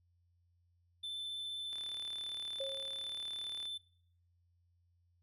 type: tone with vibrato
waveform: triangle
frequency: 3530 Hz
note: A7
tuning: 5 cents sharp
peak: -38 dBFS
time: 1.03-3.78 s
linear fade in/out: 10 ms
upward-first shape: triangle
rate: 15 Hz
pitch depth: 9 cents each way
type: click train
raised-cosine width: 0.2 ms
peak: -36 dBFS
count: 73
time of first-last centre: 1.73-3.655 s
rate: 37.4 Hz
type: tone with exponential decay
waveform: sine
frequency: 542 Hz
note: C#5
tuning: 39 cents flat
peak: -36 dBFS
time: 2.6-3.29 s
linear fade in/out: 5 ms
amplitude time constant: 150 ms
effects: noise-tail reverb RT60 0.7 s tail -24 dB re dry + added 87 Hz sine -70 dBFS peak until 5.22 s